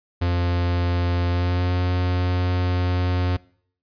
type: tone with pitch glide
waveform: 45% pulse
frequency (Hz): 87.7 to 89.91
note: F2 to F#2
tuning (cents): +8 to -49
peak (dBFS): -19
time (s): 0.21-3.37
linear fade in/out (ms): 10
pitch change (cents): +43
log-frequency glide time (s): 1.28-1.73
effects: noise-tail reverb RT60 0.6 s tail -23 dB re dry + resampled to 11025 Hz